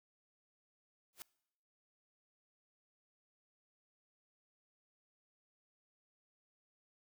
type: noise with exponential growth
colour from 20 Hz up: white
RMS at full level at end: -44 dBFS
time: 1.13-1.22 s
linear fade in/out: 0 ms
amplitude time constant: 18 ms
effects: noise-tail reverb RT60 0.8 s tail -23 dB re dry